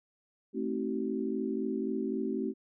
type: chord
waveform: sine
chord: A diminished seventh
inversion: none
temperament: just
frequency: 220 / 264 / 316.8 / 380.2 Hz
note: A3 / C4 / Eb4 / Gb4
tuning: 0 / +16 / +31 / +47 cents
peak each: -35 / -35 / -38 / -35 dBFS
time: 0.53-2.54 s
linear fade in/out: 50 ms
effects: none